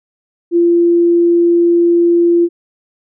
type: tone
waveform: sine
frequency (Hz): 343.2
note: F4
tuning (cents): -30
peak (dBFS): -7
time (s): 0.51-2.49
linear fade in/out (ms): 50
effects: none